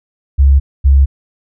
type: tone pair in turn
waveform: sine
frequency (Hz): 68.8 / 68.46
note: C#2 / C#2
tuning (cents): -12 / -21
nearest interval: unison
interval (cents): 9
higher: first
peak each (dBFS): -4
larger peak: neither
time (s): 0.38-0.6 / 0.84-1.06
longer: neither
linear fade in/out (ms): 20
effects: none